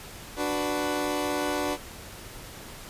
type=chord; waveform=20% pulse; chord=B minor; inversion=first; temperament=equal; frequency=293.7 / 370 / 493.9 Hz; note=D4 / F#4 / B4; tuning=0 / 0 / 0 cents; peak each=-24 / -27 / -28 dBFS; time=0.36-1.78 s; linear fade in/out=50 ms; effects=pink hiss -43 dBFS RMS until 2.89 s + resampled to 32000 Hz